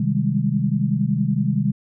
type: chord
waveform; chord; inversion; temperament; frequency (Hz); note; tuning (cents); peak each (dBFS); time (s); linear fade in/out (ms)
sine; Ab major seventh; first; equal with one note detuned; 130.81 / 155.56 / 196 / 206.7; C3 / Eb3 / G3 / Ab3; 0 / 0 / 0 / -8; -23; 0-1.72; 5
effects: none